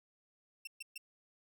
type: tone bursts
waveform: sawtooth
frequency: 2700 Hz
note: E7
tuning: 41 cents sharp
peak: -39 dBFS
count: 3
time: 0.65-0.979 s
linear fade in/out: 5 ms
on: 23 ms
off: 130 ms
effects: none